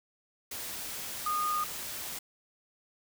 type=tone in noise; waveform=sine; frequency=1227 Hz; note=D#6; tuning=25 cents flat; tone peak=-28 dBFS; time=1.26-1.64 s; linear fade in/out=5 ms; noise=white; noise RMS=-39 dBFS; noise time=0.51-2.19 s; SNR=+8 dB; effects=none